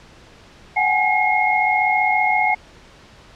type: tone cluster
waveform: sine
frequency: 737 / 772 / 838 / 2152 Hz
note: F#5 / G5 / G#5 / C7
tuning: -7 / -27 / +15 / +48 cents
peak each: -21 / -26 / -20 / -18 dBFS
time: 0.76-2.55 s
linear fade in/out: 10 ms
effects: pink hiss -46 dBFS RMS until 3.35 s + low-pass 5000 Hz 12 dB/octave